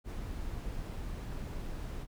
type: noise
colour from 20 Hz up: brown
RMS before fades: -39 dBFS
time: 0.04-2.07 s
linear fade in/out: 50 ms
effects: none